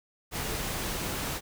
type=tone in noise; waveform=sine; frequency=440 Hz; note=A4; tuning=in tune; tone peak=-42 dBFS; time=0.4-0.64 s; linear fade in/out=50 ms; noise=pink; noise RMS=-33 dBFS; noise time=0.31-1.41 s; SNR=-12 dB; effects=none